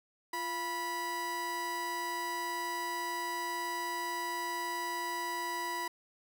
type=tone pair together; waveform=30% pulse; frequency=346.4 / 981 Hz; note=F4 / B5; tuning=-14 / -12 cents; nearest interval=octave + tritone; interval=1802 cents; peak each=-40 / -32 dBFS; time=0.33-5.88 s; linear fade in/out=5 ms; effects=none